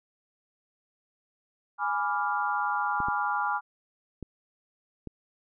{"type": "chord", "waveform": "sine", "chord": "G# diminished seventh", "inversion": "none", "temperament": "equal", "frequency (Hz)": [830.6, 987.8, 1174.7, 1396.9], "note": ["G#5", "B5", "D6", "F6"], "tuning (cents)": [0, 0, 0, 0], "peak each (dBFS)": [-30, -32, -32, -31], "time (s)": [1.78, 3.61], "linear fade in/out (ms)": 50}
{"type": "clicks", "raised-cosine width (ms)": 3, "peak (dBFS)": -24, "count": 4, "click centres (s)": [3.003, 3.085, 4.227, 5.073]}
{"effects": []}